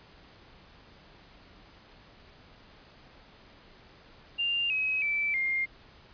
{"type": "tone with pitch steps", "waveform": "sine", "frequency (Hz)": [2794, 2547, 2322, 2117], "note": ["F7", "D#7", "D7", "C7"], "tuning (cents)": [0, 40, -20, 20], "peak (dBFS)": -26, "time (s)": [4.38, 5.66], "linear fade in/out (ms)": 20, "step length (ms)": 320, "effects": ["pink hiss -55 dBFS RMS until 6.13 s", "resampled to 11025 Hz"]}